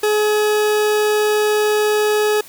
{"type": "tone", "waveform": "40% pulse", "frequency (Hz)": 423, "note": "G#4", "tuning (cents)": 32, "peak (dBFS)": -13, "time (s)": [0.03, 2.41], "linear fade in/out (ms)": 5, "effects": ["white hiss -41 dBFS RMS until 2.48 s"]}